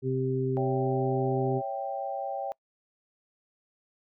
harmonic tone, 130.81 Hz, C3, in tune, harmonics 1 / 2 / 3, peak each -29 / -33 / -29 dBFS, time 0.02-1.62 s, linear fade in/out 50 ms
sine chord, C# diminished, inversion none, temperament equal, 554.4 / 659.3 / 784 Hz, C#5 / E5 / G5, 0 / 0 / 0 cents, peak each -35 / -37 / -33 dBFS, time 0.57-2.52 s, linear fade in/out 0 ms
effects noise-tail reverb RT60 0.1 s tail -25 dB re dry

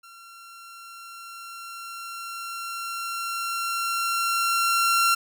sawtooth tone with level ramp, 1367 Hz, F6, 37 cents flat, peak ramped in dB -42 to -14 dBFS, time 0.03-5.15 s, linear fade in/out 10 ms, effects none

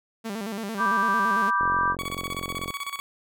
sawtooth tone with vibrato, 211.6 Hz, G#3, 33 cents sharp, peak -26 dBFS, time 0.24-1.51 s, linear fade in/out 20 ms, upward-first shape square, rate 8.9 Hz, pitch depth 110 cents each way
sine chord, G major, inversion first, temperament just, 980 / 1176 / 1568 Hz, B5 / D6 / G6, -14 / +2 / 0 cents, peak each -26 / -23 / -26 dBFS, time 0.77-1.96 s, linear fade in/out 50 ms
click train, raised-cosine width 2 ms, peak -22 dBFS, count 50, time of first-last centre 1.61-2.704 s, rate 44.8 Hz
20% pulse tone with tremolo, 1126 Hz, C#6, 27 cents sharp, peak -24 dBFS, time 1.99-3 s, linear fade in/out 0 ms, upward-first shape square, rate 16 Hz, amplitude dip 75%
effects none

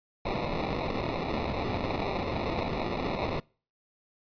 white noise with sample-and-hold, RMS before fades -31 dBFS, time 0.25-3.4 s, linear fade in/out 5 ms, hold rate 1575 Hz, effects noise-tail reverb RT60 0.4 s tail -25 dB re dry + resampled to 11025 Hz

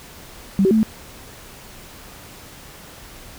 sine tone with pitch steps, 194.9 / 381.5 / 220.4 / 218.7 Hz, G3 / G4 / A3 / A3, -10 / -47 / +3 / -10 cents, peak -12 dBFS, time 0.59-0.83 s, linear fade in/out 0 ms, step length 60 ms, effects pink hiss -41 dBFS RMS until 3.38 s

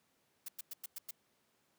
blue noise bursts, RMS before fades -43 dBFS, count 6, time 0.46-1.11 s, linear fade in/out 5 ms, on 25 ms, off 100 ms, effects pink hiss -75 dBFS RMS until 1.78 s + high-pass 150 Hz 12 dB/octave

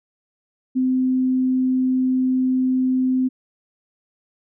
sine tone, 257.5 Hz, C4, 28 cents flat, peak -16 dBFS, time 0.75-3.29 s, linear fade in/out 20 ms, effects none

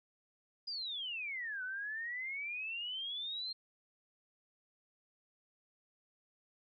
sine exponential two-way sweep, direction down then up, 4968 to 1480 to 4217 Hz, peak -38 dBFS, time 0.67-3.53 s, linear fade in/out 10 ms, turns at 1.63 s, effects none

